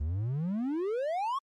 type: exponential sweep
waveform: triangle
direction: up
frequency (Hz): 69.7 to 1138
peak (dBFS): -27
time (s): 0-1.39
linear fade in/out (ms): 10
effects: Opus 32 kbps